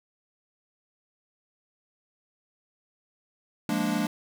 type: chord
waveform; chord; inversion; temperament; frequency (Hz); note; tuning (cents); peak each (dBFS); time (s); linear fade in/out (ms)
square; Bb dominant seventh; second; equal; 174.61 / 207.7 / 233.1 / 293.7; F3 / Ab3 / Bb3 / D4; 0 / 0 / 0 / 0; -34 / -30 / -31 / -31; 3.69-4.07; 2
effects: none